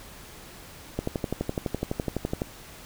click train, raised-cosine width 2 ms, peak -13 dBFS, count 18, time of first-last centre 0.99-2.419 s, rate 11.9 Hz, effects pink hiss -46 dBFS RMS until 2.85 s

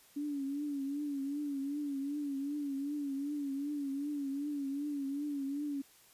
sine tone with vibrato, 283.5 Hz, C#4, 39 cents sharp, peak -34 dBFS, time 0.16-5.82 s, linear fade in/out 10 ms, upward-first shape triangle, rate 2.6 Hz, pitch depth 87 cents each way, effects white hiss -62 dBFS RMS until 6.13 s + resampled to 32000 Hz

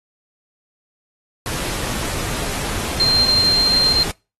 sine tone in noise, 4170 Hz, C8, 7 cents flat, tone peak -13 dBFS, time 3-4.03 s, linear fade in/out 0 ms, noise pink, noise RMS -25 dBFS, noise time 1.46-4.11 s, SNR +9 dB, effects noise-tail reverb RT60 0.3 s tail -25 dB re dry + AAC 32 kbps

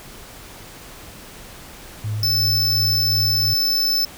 sine tone with tremolo, 106.5 Hz, G#2, 44 cents sharp, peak -21 dBFS, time 2.04-3.54 s, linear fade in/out 5 ms, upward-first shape sine, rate 2.8 Hz, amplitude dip 35%
square tone, 5274 Hz, E8, in tune, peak -17 dBFS, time 2.23-4.05 s, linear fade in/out 2 ms
effects pink hiss -40 dBFS RMS until 4.17 s

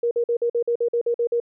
sine tone bursts, 472.5 Hz, A#4, 23 cents sharp, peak -18 dBFS, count 11, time 0.03-1.401 s, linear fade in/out 5 ms, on 81 ms, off 48 ms, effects none

